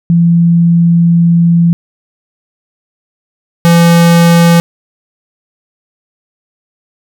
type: tone pair in turn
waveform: sine / square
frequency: 169.7 / 169.7 Hz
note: F3 / F3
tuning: -49 / -49 cents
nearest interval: unison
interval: 0 cents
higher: neither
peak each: -4 dBFS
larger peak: neither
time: 0.1-1.73 / 3.65-4.6 s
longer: first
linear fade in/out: 0 ms
effects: none